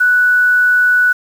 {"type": "tone with quantisation", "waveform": "sine", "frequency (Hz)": 1480, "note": "F#6", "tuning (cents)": 0, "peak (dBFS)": -8, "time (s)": [0, 1.13], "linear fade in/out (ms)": 10, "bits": 6, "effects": []}